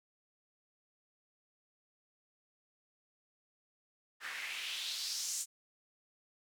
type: noise with band-pass filter sweep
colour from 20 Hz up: white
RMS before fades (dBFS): -40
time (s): 4.2-5.46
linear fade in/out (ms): 50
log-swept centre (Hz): 1600 to 7600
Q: 2.8
effects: none